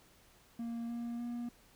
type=tone with pitch steps; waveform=triangle; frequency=232.9 / 235.9 / 238.9 Hz; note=A#3 / A#3 / A#3; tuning=-1 / +21 / +43 cents; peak=-35 dBFS; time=0.59-1.49 s; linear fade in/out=5 ms; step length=300 ms; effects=pink hiss -64 dBFS RMS until 1.75 s